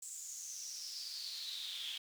brown noise with high-pass filter sweep, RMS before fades -45 dBFS, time 0.02-1.98 s, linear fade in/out 5 ms, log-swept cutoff 7700 to 3200 Hz, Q 7.8, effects none

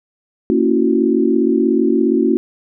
sine chord, F# dominant seventh, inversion first, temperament just, 231.2 / 277.5 / 333 / 370 Hz, A#3 / C#4 / E4 / F#4, -14 / +2 / +18 / 0 cents, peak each -17 dBFS, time 0.5-2.37 s, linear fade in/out 0 ms, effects none

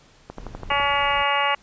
click train, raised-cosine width 1 ms, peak -19 dBFS, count 7, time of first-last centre 0.3-0.8 s, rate 12 Hz
brown noise, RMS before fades -39 dBFS, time 0.37-1.23 s, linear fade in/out 5 ms
harmonic tone, 283.3 Hz, C#4, 38 cents sharp, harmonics 2 / 3 / 4 / 5 / 6 / 7 / 8 / 9 / 10, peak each -29 / -24 / -24 / -31 / -33 / -27 / -29 / -33 / -27 dBFS, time 0.7-1.55 s, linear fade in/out 5 ms
effects pink hiss -54 dBFS RMS until 1.62 s + resampled to 16000 Hz

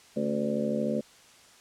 harmonic tone with a mistuned harmonic, 73.2 Hz, D2, 5 cents flat, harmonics 2 / 3 / 4 / 5 / 6 / 7 / 8, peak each -40 / -29 / -37 / -36 / -38 / -33 / -34 dBFS, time 0.16-1.01 s, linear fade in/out 10 ms, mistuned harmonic 4, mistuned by -92 cents, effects white hiss -55 dBFS RMS until 1.6 s + low-pass 8000 Hz 12 dB/octave

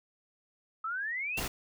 sine exponential sweep, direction up, 1271 to 2800 Hz, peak -32 dBFS, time 0.84-1.4 s, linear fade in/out 5 ms
pink noise, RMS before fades -35 dBFS, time 1.37-1.48 s, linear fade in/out 5 ms
effects none

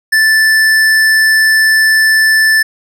sine tone with hard clipping, 1758 Hz, A6, 2 cents flat, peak -8 dBFS, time 0.12-2.63 s, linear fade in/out 10 ms, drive 13 dB, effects none

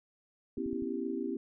sine chord, C# half-diminished seventh, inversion third, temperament equal with one note detuned, 246.9 / 273.2 / 329.6 / 392 Hz, B3 / C#4 / E4 / G4, 0 / -25 / 0 / 0 cents, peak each -38 dBFS, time 0.57-1.37 s, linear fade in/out 5 ms
clicks, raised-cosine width 5 ms, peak -35 dBFS, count 4, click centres 0.578 / 0.662 / 0.73 / 0.823 s
effects none

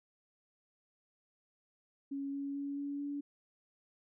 sine tone with pitch steps, 277.5 / 279.6 / 281.7 / 283.8 / 286 Hz, C#4 / C#4 / C#4 / C#4 / D4, +2 / +15 / +28 / +41 / -46 cents, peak -36 dBFS, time 2.11-3.21 s, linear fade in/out 10 ms, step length 220 ms, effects none

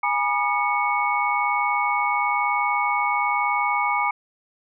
sine tone cluster, 826 / 967 / 1211 / 2218 Hz, G#5 / B5 / D#6 / C#7, -10 / -37 / -47 / 0 cents, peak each -25 dBFS, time 0.03-4.11 s, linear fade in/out 5 ms, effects none

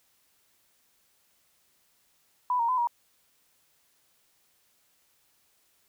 sine tone with pitch steps, 993 / 931 / 1012 / 951 Hz, B5 / A#5 / B5 / A#5, +9 / -2 / +42 / +34 cents, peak -23 dBFS, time 2.5-2.872 s, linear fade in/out 2 ms, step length 93 ms, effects white hiss -68 dBFS RMS until 5.88 s

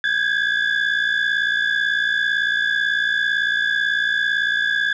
sine tone cluster, 1545 / 1624 / 1682 / 3467 Hz, G6 / G#6 / G#6 / A7, -26 / -39 / +22 / -26 cents, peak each -26 / -20 / -20 / -26 dBFS, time 0.04-4.93 s, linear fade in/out 2 ms, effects tanh soft clip ceiling -11 dBFS

